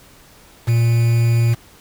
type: tone with quantisation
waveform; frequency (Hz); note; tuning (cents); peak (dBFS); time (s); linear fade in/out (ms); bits
triangle; 116.7; A#2; +2; -10; 0.67-1.55; 20; 5
effects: pink hiss -47 dBFS RMS until 1.8 s